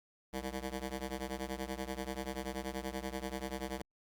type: ring-modulated tone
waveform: 10% pulse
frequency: 131.2 Hz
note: C3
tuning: 5 cents sharp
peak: -27 dBFS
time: 0.33-3.82 s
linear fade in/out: 2 ms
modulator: 70.8 Hz
effects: Opus 48 kbps